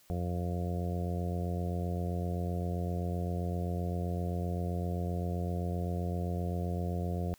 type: harmonic tone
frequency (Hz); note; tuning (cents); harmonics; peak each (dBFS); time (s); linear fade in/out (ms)
87.7; F2; +8; 1 / 2 / 3 / 4 / 5 / 6 / 7 / 8; -33 / -36 / -47 / -44 / -44 / -45 / -48 / -44; 0.1-7.34; 0
effects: white hiss -63 dBFS RMS until 7.38 s